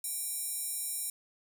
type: tone with high-pass filter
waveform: square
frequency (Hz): 784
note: G5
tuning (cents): 0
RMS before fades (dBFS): -36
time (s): 0.04-1.1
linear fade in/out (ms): 2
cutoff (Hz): 9200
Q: 2.7
effects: none